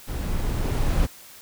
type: noise with level ramp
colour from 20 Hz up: brown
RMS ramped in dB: -28 to -20 dBFS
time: 0.07-1.07 s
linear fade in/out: 20 ms
effects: white hiss -46 dBFS RMS until 1.41 s

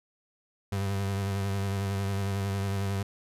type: tone with vibrato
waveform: 35% pulse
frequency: 98.4 Hz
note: G2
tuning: 7 cents sharp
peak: -26 dBFS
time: 0.72-3.03 s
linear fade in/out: 5 ms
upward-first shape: sine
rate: 11 Hz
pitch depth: 30 cents each way
effects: resampled to 32000 Hz

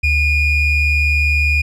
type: ring-modulated tone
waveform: triangle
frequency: 1255 Hz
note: D#6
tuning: 15 cents sharp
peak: -7 dBFS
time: 0.03-1.62 s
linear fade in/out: 10 ms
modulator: 1180 Hz
effects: none

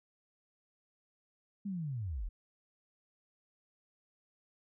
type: linear sweep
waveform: sine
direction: down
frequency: 207.7 to 32.7 Hz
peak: -35 dBFS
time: 1.65-2.29 s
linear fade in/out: 10 ms
effects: none

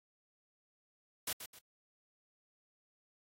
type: noise with echo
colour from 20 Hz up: white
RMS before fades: -37 dBFS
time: 1.27-1.33 s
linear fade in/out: 5 ms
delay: 130 ms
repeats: 2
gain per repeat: -9 dB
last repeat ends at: 1.59 s
effects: AAC 48 kbps

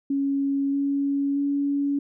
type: tone with pitch steps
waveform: sine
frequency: 277.2 / 279.9 / 282.7 Hz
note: C#4 / C#4 / C#4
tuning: 0 / +17 / +34 cents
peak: -21 dBFS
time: 0.1-1.99 s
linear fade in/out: 5 ms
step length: 630 ms
effects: none

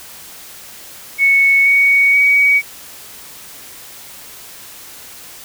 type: tone with pitch steps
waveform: sine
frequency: 2212 / 2235 / 2258 Hz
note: C#7 / C#7 / C#7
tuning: -4 / +14 / +31 cents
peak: -8 dBFS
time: 1.18-2.62 s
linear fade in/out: 50 ms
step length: 480 ms
effects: white hiss -36 dBFS RMS until 5.44 s

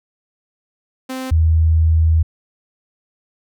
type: tone pair in turn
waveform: sawtooth / sine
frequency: 260 / 80.53 Hz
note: C4 / E2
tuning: -11 / -40 cents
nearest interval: octave + minor sixth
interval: 2029 cents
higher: first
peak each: -20 / -10 dBFS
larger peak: second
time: 1.09-1.31 / 1.31-2.23 s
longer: second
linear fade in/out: 10 ms
effects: none

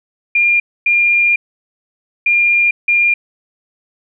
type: tone bursts at uneven times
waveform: sine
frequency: 2405 Hz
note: D7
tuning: 41 cents sharp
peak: -9 dBFS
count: 4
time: 0.35-0.6 / 0.86-1.36 / 2.26-2.71 / 2.88-3.14 s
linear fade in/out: 5 ms
effects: none

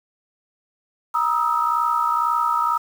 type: tone cluster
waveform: sine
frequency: 949 / 1247 / 1309 Hz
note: A#5 / D#6 / E6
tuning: +31 / +3 / -13 cents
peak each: -22 dBFS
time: 1.14-2.78 s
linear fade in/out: 10 ms
effects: 7-bit

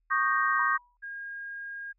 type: chord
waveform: sine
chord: Eb dominant seventh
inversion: third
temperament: equal with one note detuned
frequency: 1108.7 / 1226 / 1568 / 1864.7 Hz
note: Db6 / Eb6 / G6 / Bb6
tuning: 0 / -26 / 0 / 0 cents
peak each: -28 / -29 / -28 / -30 dBFS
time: 0.1-0.78 s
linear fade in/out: 20 ms
type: tone with exponential decay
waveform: sine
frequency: 974 Hz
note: B5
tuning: 24 cents flat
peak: -32 dBFS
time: 0.59-0.97 s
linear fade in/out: 1 ms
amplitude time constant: 82 ms
type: tone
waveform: sine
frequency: 1624 Hz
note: G#6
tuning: 39 cents flat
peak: -36 dBFS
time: 1.02-1.93 s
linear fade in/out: 20 ms
effects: added 40 Hz sine -70 dBFS peak until 1.98 s

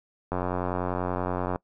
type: click train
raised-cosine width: 1 ms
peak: -14 dBFS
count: 113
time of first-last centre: 0.32-1.559 s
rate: 90.4 Hz
effects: noise-tail reverb RT60 0.1 s tail -23 dB re dry

